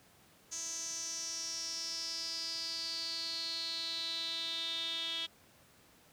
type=tone with band-pass filter sweep; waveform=sawtooth; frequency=329.6 Hz; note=E4; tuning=in tune; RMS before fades=-39 dBFS; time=0.51-5.27 s; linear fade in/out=20 ms; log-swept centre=6400 to 3400 Hz; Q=9.3; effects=pink hiss -63 dBFS RMS until 6.12 s + high-pass 80 Hz 12 dB/octave